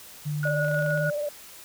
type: tone with pitch glide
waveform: sine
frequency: 149 to 154.17 Hz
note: D3 to D#3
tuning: +25 to -16 cents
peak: -26 dBFS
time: 0.25-1.11 s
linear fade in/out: 20 ms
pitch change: +59 cents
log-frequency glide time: 0.44-0.95 s
type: tone with tremolo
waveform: sine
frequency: 1455 Hz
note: F#6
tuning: 29 cents flat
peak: -26 dBFS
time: 0.43-1.1 s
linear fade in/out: 2 ms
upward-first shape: sine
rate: 6.5 Hz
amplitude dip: 40%
type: clicks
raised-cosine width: 0.3 ms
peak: -27 dBFS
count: 11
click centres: 0.44 / 0.473 / 0.647 / 0.683 / 0.714 / 0.745 / 0.79 / 0.824 / 0.863 / 0.906 / 0.976 s
type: tone with vibrato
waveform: sine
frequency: 589 Hz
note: D5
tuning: 5 cents sharp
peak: -26 dBFS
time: 0.45-1.29 s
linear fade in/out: 5 ms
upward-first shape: triangle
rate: 18 Hz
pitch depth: 40 cents each way
effects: white hiss -46 dBFS RMS until 1.64 s